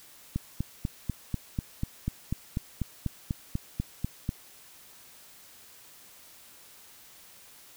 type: click train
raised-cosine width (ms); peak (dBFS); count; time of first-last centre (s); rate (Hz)
5; -16; 17; 0.36-4.291; 4.07
effects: white hiss -53 dBFS RMS until 7.76 s